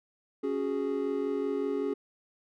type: chord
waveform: triangle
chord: C# suspended fourth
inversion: none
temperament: equal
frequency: 277.2 / 370 / 415.3 Hz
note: C#4 / F#4 / G#4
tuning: 0 / 0 / 0 cents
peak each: -31 / -33 / -29 dBFS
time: 0.43-1.94 s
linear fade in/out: 10 ms
effects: none